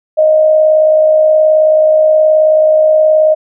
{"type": "tone with amplitude modulation", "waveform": "sine", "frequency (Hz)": 622.3, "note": "D#5", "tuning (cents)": 0, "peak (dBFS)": -3, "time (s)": [0.17, 3.35], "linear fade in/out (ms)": 20, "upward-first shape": "sine", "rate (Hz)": 58.8, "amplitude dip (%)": 40, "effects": []}